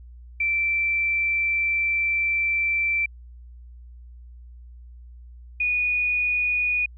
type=tone pair in turn; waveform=sine; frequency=2339 / 2463 Hz; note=D7 / D#7; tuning=-8 / -18 cents; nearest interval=minor second; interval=90 cents; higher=second; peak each=-20 dBFS; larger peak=neither; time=0.4-3.06 / 5.6-6.86 s; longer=first; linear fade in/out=5 ms; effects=added 60 Hz sine -41 dBFS peak until 6.97 s